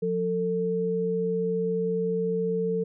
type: tone pair together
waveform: sine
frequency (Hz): 178.7 / 447.6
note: F3 / A4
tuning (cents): +40 / +30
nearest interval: octave + major third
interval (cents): 1590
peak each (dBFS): -29 / -25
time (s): 0.02-2.84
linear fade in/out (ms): 10
effects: none